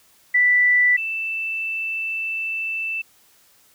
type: tone pair in turn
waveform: sine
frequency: 1975.5 / 2653 Hz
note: B6 / E7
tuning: 0 / +10 cents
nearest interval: perfect fourth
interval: 510 cents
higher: second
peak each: -13 / -23 dBFS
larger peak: first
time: 0.34-0.97 / 0.97-3.02 s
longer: second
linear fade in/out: 10 ms
effects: white hiss -56 dBFS RMS until 3.74 s